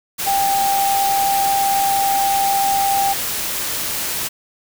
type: tone in noise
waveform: sine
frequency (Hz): 790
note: G5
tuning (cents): +13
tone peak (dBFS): -15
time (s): 0.26-3.14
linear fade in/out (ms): 20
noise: white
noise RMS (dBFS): -23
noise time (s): 0.18-4.29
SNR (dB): +5
effects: none